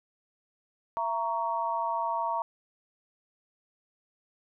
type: chord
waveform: sine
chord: A# diminished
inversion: second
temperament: just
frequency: 671.3 / 932.3 / 1118.8 Hz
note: E5 / A#5 / C#6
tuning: +31 / 0 / +16 cents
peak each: -34 / -29 / -34 dBFS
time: 0.97-2.42 s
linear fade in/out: 0 ms
effects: none